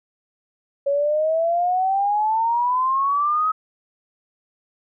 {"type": "exponential sweep", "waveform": "sine", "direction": "up", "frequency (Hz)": [554.4, 1282], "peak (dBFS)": -17, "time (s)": [0.86, 3.52], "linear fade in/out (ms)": 10, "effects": []}